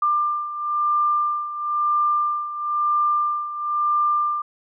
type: beating tone pair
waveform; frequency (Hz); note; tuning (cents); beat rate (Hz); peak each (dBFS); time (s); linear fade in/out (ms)
sine; 1192 / 1193; D6 / D6; +25 / +27; 1; -20 / -25; 0.02-4.42; 5
effects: none